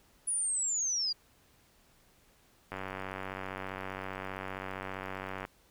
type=linear sweep; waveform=sine; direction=down; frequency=9890 to 4699 Hz; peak=-29 dBFS; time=0.27-1.13 s; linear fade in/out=10 ms
type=click train; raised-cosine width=0.5 ms; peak=-23 dBFS; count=261; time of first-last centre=2.72-5.451 s; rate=95.2 Hz
effects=pink hiss -65 dBFS RMS until 5.7 s